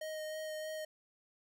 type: tone with vibrato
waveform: square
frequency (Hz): 622.3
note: D#5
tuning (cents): 0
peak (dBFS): -40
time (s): 0.01-0.85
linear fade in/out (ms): 5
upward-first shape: sine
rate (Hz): 3.2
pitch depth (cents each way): 12
effects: none